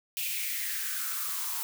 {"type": "noise with high-pass filter sweep", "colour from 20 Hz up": "blue", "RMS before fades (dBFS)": -33, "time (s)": [0.17, 1.63], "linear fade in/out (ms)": 0, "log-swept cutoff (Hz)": [2700, 900], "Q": 4.9, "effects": []}